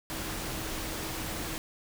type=tone in noise; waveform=sine; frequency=320.4 Hz; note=E4; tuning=49 cents flat; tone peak=-43 dBFS; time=0.1-1.58 s; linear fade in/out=0 ms; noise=pink; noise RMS=-36 dBFS; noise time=0.1-1.58 s; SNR=-10 dB; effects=none